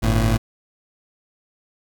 25% pulse tone pair together, 50.13 / 112.3 Hz, G1 / A2, +39 / +36 cents, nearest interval octave + major second, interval 1397 cents, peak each -15 dBFS, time 0.02-0.38 s, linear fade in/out 20 ms, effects none

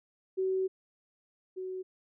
sine tone pair in turn, 378 / 373 Hz, F#4 / F#4, +37 / +14 cents, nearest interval unison, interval 23 cents, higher first, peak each -27 / -35 dBFS, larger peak first, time 0.37-0.68 / 1.56-1.83 s, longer first, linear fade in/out 20 ms, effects none

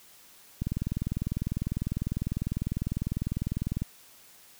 click train, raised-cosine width 5 ms, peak -17 dBFS, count 65, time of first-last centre 0.62-3.82 s, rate 20 Hz, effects white hiss -55 dBFS RMS until 4.59 s

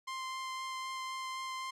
sawtooth tone with vibrato, 1046.5 Hz, C6, in tune, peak -34 dBFS, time 0.07-1.71 s, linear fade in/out 10 ms, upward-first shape sine, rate 3.9 Hz, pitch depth 8 cents each way, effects low-pass 8000 Hz 12 dB/octave

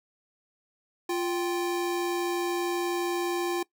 square tone pair together, 349.2 / 784 Hz, F4 / G5, 0 / 0 cents, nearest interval octave + major second, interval 1400 cents, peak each -28 / -35 dBFS, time 1.09-3.63 s, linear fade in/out 5 ms, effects noise-tail reverb RT60 0.1 s tail -21 dB re dry

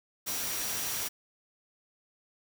sine tone in noise, 5760 Hz, F#8, 47 cents flat, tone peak -40 dBFS, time 0.26-1.09 s, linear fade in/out 20 ms, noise white, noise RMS -34 dBFS, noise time 0.26-1.09 s, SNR -9 dB, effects none

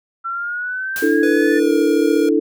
sine linear sweep, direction up, 1343 to 1771 Hz, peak -21 dBFS, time 0.24-1.6 s, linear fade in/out 20 ms
white noise with exponential decay, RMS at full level -27 dBFS, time 0.96-1.42 s, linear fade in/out 1 ms, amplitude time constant 100 ms
sine chord, D suspended second, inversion none, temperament just, 293.7 / 330.4 / 440.5 Hz, D4 / E4 / A4, 0 / +4 / +2 cents, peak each -17 dBFS, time 1.02-2.4 s, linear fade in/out 10 ms
square tone with pitch glide, 493.9 to 474.9 Hz, B4 to A#4, 0 to +32 cents, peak -23 dBFS, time 1.23-2.29 s, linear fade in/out 2 ms, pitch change -68 cents, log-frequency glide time 1.5-1.72 s
effects none

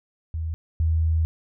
sine tone pair in turn, 80.5 / 80.5 Hz, E2 / E2, -41 / -41 cents, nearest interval unison, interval 0 cents, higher neither, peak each -25 / -18 dBFS, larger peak second, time 0.34-0.54 / 0.8-1.25 s, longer second, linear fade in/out 0 ms, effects none

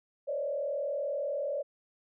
sine tone with frequency modulation, 572 Hz, D5, 46 cents flat, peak -30 dBFS, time 0.27-1.63 s, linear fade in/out 20 ms, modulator 40.3 Hz, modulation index 1.1, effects none

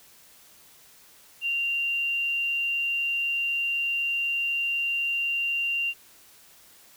sine tone, 2774 Hz, F7, 12 cents flat, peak -24 dBFS, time 1.41-5.94 s, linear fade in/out 50 ms, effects white hiss -54 dBFS RMS until 6.96 s

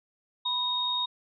sine tone pair together, 987.8 / 3729 Hz, B5 / A#7, 0 / 0 cents, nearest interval octave + major seventh, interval 2300 cents, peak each -32 / -27 dBFS, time 0.45-1.06 s, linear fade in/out 10 ms, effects none

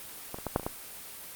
clicks, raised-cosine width 1 ms, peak -22 / -26 / -17 / -10 / -22 / -29 / -16 dBFS, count 7, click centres 0.344 / 0.386 / 0.467 / 0.561 / 0.597 / 0.632 / 0.665 s, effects white hiss -44 dBFS RMS until 1.35 s + Opus 32 kbps

